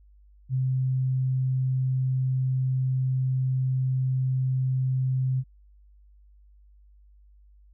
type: tone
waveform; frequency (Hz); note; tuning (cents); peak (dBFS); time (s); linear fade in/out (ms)
sine; 130; C3; -11; -22; 0.49-5.44; 50
effects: added 50 Hz sine -52 dBFS peak until 7.73 s